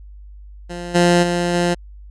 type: tone with level steps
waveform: 15% pulse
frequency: 174.61 Hz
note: F3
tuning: in tune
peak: -21 / -5 / -11 / -9 dBFS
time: 0.69-1.75 s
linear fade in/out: 20 ms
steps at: 0.94 / 1.22 / 1.53 s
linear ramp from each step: 20 ms
effects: added 50 Hz sine -36 dBFS peak until 2.1 s + resampled to 22050 Hz